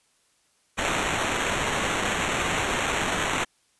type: noise with sample-and-hold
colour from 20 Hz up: violet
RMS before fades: -26 dBFS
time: 0.77-3.45 s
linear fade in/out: 20 ms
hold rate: 4900 Hz
effects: white hiss -66 dBFS RMS until 3.79 s + resampled to 24000 Hz